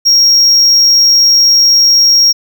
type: tone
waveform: triangle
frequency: 5588 Hz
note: F8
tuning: in tune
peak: -3 dBFS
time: 0.05-2.33 s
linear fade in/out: 20 ms
effects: none